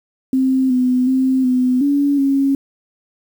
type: tone with pitch steps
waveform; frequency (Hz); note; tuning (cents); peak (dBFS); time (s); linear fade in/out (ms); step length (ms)
sine; 262.2 / 252.3 / 261.4 / 252.8 / 284 / 274.7; C4 / B3 / C4 / B3 / C#4 / C#4; +4 / +37 / -1 / +41 / +42 / -16; -12; 0.33-2.55; 2; 370
effects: 7-bit